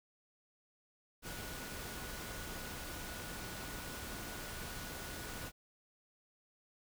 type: tone in noise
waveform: sine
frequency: 1464 Hz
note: F#6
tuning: 19 cents flat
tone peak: -53 dBFS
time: 1.22-5.52 s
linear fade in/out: 50 ms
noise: pink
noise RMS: -45 dBFS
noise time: 1.22-5.52 s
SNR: -11 dB
effects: none